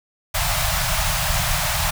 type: band-stop noise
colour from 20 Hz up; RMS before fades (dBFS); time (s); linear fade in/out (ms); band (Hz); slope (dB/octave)
pink; -21; 0.34-1.91; 10; 170 to 590; 96
effects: none